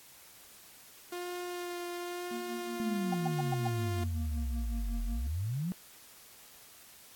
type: tone with vibrato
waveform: sawtooth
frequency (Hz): 353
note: F4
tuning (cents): +19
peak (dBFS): -33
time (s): 1.12-4.04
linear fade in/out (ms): 5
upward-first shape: sine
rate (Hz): 0.98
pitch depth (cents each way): 13
type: tone with tremolo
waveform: triangle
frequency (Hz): 233.1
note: A#3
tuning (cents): 0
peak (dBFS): -36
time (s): 2.31-5.27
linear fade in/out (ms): 2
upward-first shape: sine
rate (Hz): 5.4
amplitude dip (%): 75
type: exponential two-way sweep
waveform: sine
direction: down then up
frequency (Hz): 229.6 to 42.57 to 191.1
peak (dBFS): -31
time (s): 2.8-5.72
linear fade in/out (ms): 0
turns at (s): 5.04
type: tone bursts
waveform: sine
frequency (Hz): 760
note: F#5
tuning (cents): +46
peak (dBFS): -30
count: 5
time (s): 3.12-3.675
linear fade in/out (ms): 5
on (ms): 23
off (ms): 110
effects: white hiss -55 dBFS RMS until 7.15 s + AAC 64 kbps